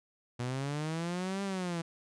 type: linear two-way sweep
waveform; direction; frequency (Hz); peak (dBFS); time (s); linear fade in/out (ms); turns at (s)
sawtooth; up then down; 119.7 to 199.5 to 164; -29; 0.39-1.82; 10; 1.43
effects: resampled to 22050 Hz